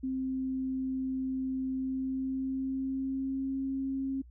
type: tone with pitch glide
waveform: sine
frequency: 262 to 268.7 Hz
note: C4 to C4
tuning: +2 to +46 cents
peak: -30 dBFS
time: 0.03-4.22 s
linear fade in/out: 10 ms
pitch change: +44 cents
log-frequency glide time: 1.75-3.57 s
effects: noise-tail reverb RT60 0.1 s tail -26 dB re dry + added 60 Hz sine -50 dBFS peak until 4.3 s